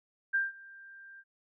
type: tone with ADSR envelope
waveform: sine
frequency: 1586 Hz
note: G6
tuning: 20 cents sharp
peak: -24 dBFS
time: 0.33-1.24 s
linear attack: 19 ms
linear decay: 170 ms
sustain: -24 dB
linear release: 49 ms
effects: none